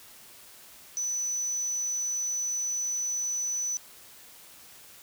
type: tone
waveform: sine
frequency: 5980 Hz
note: F#8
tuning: 17 cents sharp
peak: -25 dBFS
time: 0.97-3.77 s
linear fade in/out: 0 ms
effects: tanh soft clip ceiling -27 dBFS + white hiss -51 dBFS RMS until 5.02 s